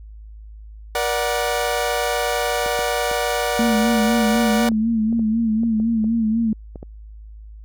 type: chord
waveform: sawtooth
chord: Bb augmented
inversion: none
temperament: equal with one note detuned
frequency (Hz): 476 / 587.3 / 740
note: Bb4 / D5 / F#5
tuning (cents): +36 / 0 / 0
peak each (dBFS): -20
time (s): 0.95-4.69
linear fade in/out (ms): 2
type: clicks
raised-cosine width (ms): 2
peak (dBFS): -21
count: 12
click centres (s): 2.662 / 2.791 / 3.114 / 4.359 / 4.717 / 5.127 / 5.194 / 5.634 / 5.8 / 6.043 / 6.758 / 6.829
type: tone with vibrato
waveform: sine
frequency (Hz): 223.6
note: A3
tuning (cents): +28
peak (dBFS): -16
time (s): 3.59-6.53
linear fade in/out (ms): 2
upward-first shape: sine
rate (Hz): 4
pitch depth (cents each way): 65
effects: added 53 Hz sine -36 dBFS peak until 7.64 s